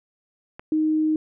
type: click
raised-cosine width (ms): 0.5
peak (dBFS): -22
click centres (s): 0.595
type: tone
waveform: sine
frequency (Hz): 311.1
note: D#4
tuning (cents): 0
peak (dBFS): -18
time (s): 0.72-1.16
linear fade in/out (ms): 2
effects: none